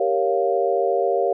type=chord; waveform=sine; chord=G half-diminished seventh; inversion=none; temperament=equal; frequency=392 / 466.2 / 554.4 / 698.5 Hz; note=G4 / Bb4 / Db5 / F5; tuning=0 / 0 / 0 / 0 cents; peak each=-23 dBFS; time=0-1.33 s; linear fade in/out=5 ms; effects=none